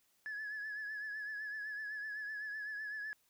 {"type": "tone with vibrato", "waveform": "sine", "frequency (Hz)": 1706, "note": "G#6", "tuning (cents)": 46, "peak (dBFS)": -38, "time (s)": [0.26, 3.13], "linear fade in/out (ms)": 0, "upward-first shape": "triangle", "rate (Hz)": 7.9, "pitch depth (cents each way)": 58, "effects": ["tanh soft clip ceiling -37 dBFS", "white hiss -74 dBFS RMS until 3.29 s"]}